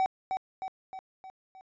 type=tone with echo; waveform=triangle; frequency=760 Hz; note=F#5; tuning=46 cents sharp; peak=-21 dBFS; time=0-0.06 s; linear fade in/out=0 ms; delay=310 ms; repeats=5; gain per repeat=-5 dB; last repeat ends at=1.61 s; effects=resampled to 16000 Hz